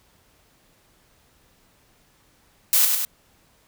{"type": "noise with echo", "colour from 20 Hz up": "blue", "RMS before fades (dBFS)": -17, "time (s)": [2.73, 2.85], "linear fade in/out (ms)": 0, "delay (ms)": 100, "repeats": 2, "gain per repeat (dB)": -4, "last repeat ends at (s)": 3.05, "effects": ["pink hiss -60 dBFS RMS until 3.67 s"]}